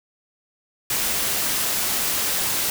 white noise, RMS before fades -23 dBFS, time 0.9-2.7 s, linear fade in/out 2 ms, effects none

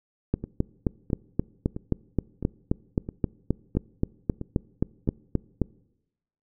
two click trains, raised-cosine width 3 ms, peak -9 / -19 dBFS, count 21 / 8, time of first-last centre 0.34-5.617 / 0.44-5.076 s, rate 3.79 / 1.51 Hz, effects noise-tail reverb RT60 0.9 s tail -24 dB re dry

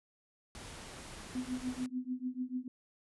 pink noise, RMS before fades -48 dBFS, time 0.55-1.86 s, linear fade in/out 0 ms
sine tone with tremolo, 253 Hz, B3, 42 cents sharp, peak -31 dBFS, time 1.35-2.68 s, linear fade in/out 2 ms, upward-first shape triangle, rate 6.8 Hz, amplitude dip 100%
effects resampled to 24000 Hz

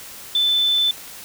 sine tone, 3520 Hz, A7, in tune, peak -15 dBFS, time 0.35-0.91 s, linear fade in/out 2 ms
click train, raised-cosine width 0.2 ms, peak -22 dBFS, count 7, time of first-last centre 0.49-1.078 s, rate 10.2 Hz
effects white hiss -38 dBFS RMS until 1.24 s

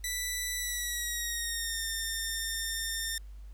10% pulse tone with pitch glide, 1975.5 to 1811.5 Hz, B6 to A6, 0 to +50 cents, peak -23 dBFS, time 0.04-3.18 s, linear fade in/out 2 ms, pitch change -150 cents, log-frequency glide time 0.56-1.87 s, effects added 50 Hz sine -43 dBFS peak until 3.53 s + pink hiss -67 dBFS RMS until 3.53 s

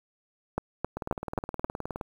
two click trains, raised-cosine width 1 ms, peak -13 / -19 dBFS, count 5 / 21, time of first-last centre 0.58-1.644 / 0.97-2.012 s, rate 3.76 / 19.2 Hz, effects 8-bit

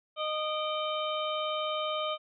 harmonic tone with a mistuned harmonic, 616 Hz, D#5, 17 cents flat, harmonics 1 / 2 / 4 / 5 / 6, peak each -33 / -34 / -42 / -37 / -41 dBFS, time 0.16-2.18 s, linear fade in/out 50 ms, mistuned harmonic 4, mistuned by -76 cents, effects none

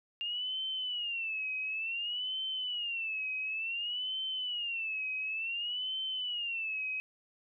sine tone with vibrato, 2794 Hz, F7, in tune, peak -33 dBFS, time 0.21-7 s, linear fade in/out 0 ms, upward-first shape sine, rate 0.56 Hz, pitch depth 170 cents each way, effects none

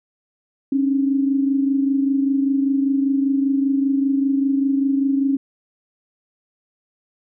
sine tone pair together, 272.5 / 297.6 Hz, C#4 / D4, -29 / +23 cents, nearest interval major second, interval 152 cents, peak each -16 / -25 dBFS, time 0.72-5.37 s, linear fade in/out 5 ms, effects none

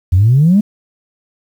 sine exponential sweep, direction up, 84.9 to 217.8 Hz, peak -5 dBFS, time 0.12-0.61 s, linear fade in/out 10 ms, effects tanh soft clip ceiling -2 dBFS + 7-bit

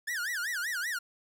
45% pulse tone with vibrato, 1661.2 Hz, G#6, in tune, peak -31 dBFS, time 0.07-0.99 s, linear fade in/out 10 ms, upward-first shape sine, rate 5.2 Hz, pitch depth 290 cents each way, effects none

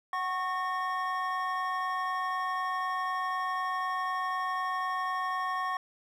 triangle tone cluster, 746 / 1098 / 1834 Hz, F#5 / C#6 / A#6, +14 / -17 / -29 cents, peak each -34 / -29 / -36 dBFS, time 0.13-5.77 s, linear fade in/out 2 ms, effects none

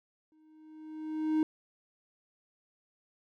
triangle tone with exponential growth, 311.6 Hz, D#4, 3 cents sharp, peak -21 dBFS, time 0.32-1.43 s, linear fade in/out 1 ms, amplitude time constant 240 ms, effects none

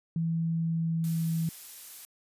sine tone with pitch glide, 164.81 to 163.39 Hz, E3 to E3, 0 to -15 cents, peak -26 dBFS, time 0.16-1.49 s, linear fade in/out 2 ms, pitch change -15 cents, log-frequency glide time 0.54-1.35 s
blue noise, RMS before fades -44 dBFS, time 1.04-2.05 s, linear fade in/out 0 ms
effects resampled to 32000 Hz

